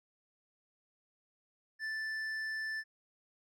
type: tone with hard clipping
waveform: sine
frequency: 1760 Hz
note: A6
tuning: in tune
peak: -37 dBFS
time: 1.79-2.84 s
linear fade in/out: 50 ms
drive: 6 dB
effects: none